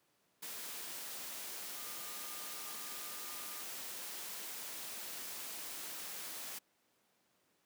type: tone in noise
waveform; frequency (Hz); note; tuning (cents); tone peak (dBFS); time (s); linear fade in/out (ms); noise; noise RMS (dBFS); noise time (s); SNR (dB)
sine; 1210; D#6; -49; -56; 1.75-3.62; 10; white; -45; 0.42-6.59; -14
effects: pink hiss -75 dBFS RMS until 7.65 s + high-pass 200 Hz 12 dB/octave